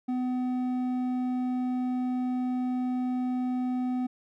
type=tone with hard clipping; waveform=sine; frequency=251.6 Hz; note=B3; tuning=32 cents sharp; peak=-28 dBFS; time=0.08-4.07 s; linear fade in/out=10 ms; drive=6 dB; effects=none